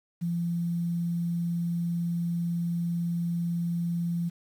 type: tone with quantisation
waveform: sine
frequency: 171 Hz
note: F3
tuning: 36 cents flat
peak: -26 dBFS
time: 0.21-4.3 s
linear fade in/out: 20 ms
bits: 9
effects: none